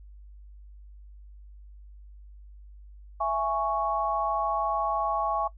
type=chord; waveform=sine; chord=C# minor; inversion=first; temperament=just; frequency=665.2 / 831.5 / 1108.7 Hz; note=E5 / G#5 / C#6; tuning=+16 / +2 / 0 cents; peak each=-30 / -29 / -28 dBFS; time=3.2-5.48 s; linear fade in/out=10 ms; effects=noise-tail reverb RT60 0.1 s tail -18 dB re dry + added 50 Hz sine -45 dBFS peak until 5.57 s